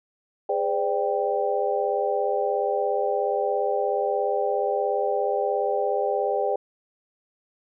sine tone cluster, 410.6 / 512 / 589 / 786 Hz, G#4 / C5 / D5 / G5, -20 / -38 / +5 / +4 cents, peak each -27 dBFS, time 0.49-6.56 s, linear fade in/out 5 ms, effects none

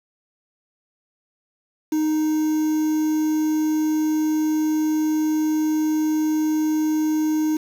triangle tone with quantisation, 310 Hz, D#4, 6 cents flat, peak -16 dBFS, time 1.92-7.57 s, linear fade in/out 5 ms, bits 6, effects none

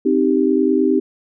sine chord, C minor, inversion none, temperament equal, 261.6 / 311.1 / 392 Hz, C4 / Eb4 / G4, 0 / 0 / 0 cents, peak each -17 dBFS, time 0.05-1 s, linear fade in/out 10 ms, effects none

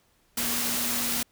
sine tone in noise, 239 Hz, A#3, 43 cents sharp, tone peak -36 dBFS, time 0.37-1.23 s, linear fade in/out 5 ms, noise white, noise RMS -28 dBFS, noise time 0.37-1.23 s, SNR -11 dB, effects pink hiss -66 dBFS RMS until 1.31 s

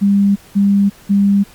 sine tone bursts, 200 Hz, G3, 35 cents sharp, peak -8 dBFS, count 3, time 0.01-1.44 s, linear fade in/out 20 ms, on 350 ms, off 190 ms, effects pink hiss -43 dBFS RMS until 1.54 s + MP3 96 kbps

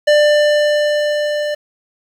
square tone with level ramp, 594 Hz, D5, 20 cents sharp, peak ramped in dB -8 to -18 dBFS, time 0.07-1.55 s, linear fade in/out 10 ms, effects low-pass 5000 Hz 12 dB/octave + 7-bit

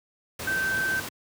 sine tone in noise, 1551 Hz, G6, 19 cents flat, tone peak -24 dBFS, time 0.47-1 s, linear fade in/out 5 ms, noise pink, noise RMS -34 dBFS, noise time 0.39-1.09 s, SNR +7 dB, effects high-pass 100 Hz 12 dB/octave

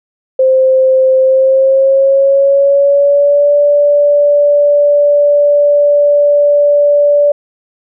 sine tone with pitch glide, 523.3 to 580.6 Hz, C5 to D5, 0 to -20 cents, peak -5 dBFS, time 0.39-7.32 s, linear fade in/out 5 ms, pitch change +180 cents, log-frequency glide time 1.18-3.54 s, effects none

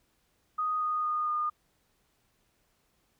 sine tone with pitch steps, 1244.5 / 1235.9 / 1227.4 / 1218.9 Hz, D#6 / D#6 / D#6 / D#6, 0 / -12 / -24 / -36 cents, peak -27 dBFS, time 0.58-1.5 s, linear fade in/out 10 ms, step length 230 ms, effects pink hiss -72 dBFS RMS until 3.19 s

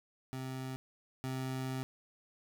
25% pulse tone pair in turn, 130.81 / 130.81 Hz, C3 / C3, 0 / 0 cents, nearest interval unison, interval 0 cents, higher neither, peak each -35 / -32 dBFS, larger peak second, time 0.33-0.76 / 1.24-1.83 s, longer second, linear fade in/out 0 ms, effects none

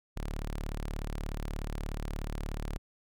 sawtooth tone, 36.71 Hz, D1, in tune, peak -30 dBFS, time 0.16-2.78 s, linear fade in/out 10 ms, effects none

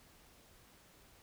silence, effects pink hiss -63 dBFS RMS until 1.22 s

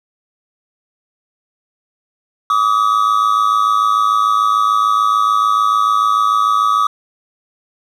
triangle tone pair together, 1154.2 / 1261 Hz, D6 / D#6, -30 / +23 cents, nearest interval major second, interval 153 cents, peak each -12 dBFS, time 2.5-6.87 s, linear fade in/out 2 ms, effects none

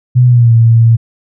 sine tone with pitch glide, 124.6 to 114.92 Hz, B2 to A#2, +16 to -24 cents, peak -3 dBFS, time 0.15-0.97 s, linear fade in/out 20 ms, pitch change -140 cents, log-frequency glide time 0.26-0.53 s, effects none

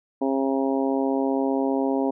harmonic tone, 135.2 Hz, C#3, 43 cents flat, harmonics 2 / 3 / 4 / 5 / 6 / 7, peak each -23 / -27 / -29 / -31 / -33 / -34 dBFS, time 0.21-2.11 s, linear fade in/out 10 ms, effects none

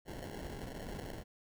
pink noise with sample-and-hold, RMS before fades -44 dBFS, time 0.05-1.24 s, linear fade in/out 50 ms, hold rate 1225 Hz, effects none

